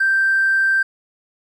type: tone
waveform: triangle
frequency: 1568 Hz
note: G6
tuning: in tune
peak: -10 dBFS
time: 0-0.83 s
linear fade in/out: 10 ms
effects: tanh soft clip ceiling -11 dBFS